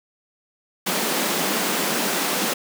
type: high-pass noise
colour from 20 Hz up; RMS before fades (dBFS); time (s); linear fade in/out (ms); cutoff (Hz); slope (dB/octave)
pink; -23; 0.86-2.54; 10; 180; 48
effects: none